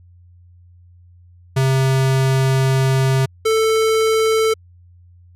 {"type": "tone pair in turn", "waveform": "square", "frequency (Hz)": [133, 442], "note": ["C3", "A4"], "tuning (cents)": [29, 8], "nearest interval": "octave + major sixth", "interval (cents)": 2079, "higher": "second", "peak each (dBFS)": -14, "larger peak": "neither", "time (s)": [[1.56, 3.26], [3.45, 4.54]], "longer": "first", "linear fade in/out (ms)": 10, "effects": ["added 88 Hz sine -44 dBFS peak until 5.35 s", "low-pass 12000 Hz 12 dB/octave"]}